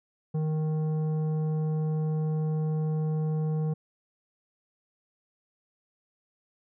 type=tone with tanh clipping; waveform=triangle; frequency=155.56 Hz; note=D#3; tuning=in tune; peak=-27 dBFS; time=0.34-3.74 s; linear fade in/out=10 ms; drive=14 dB; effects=none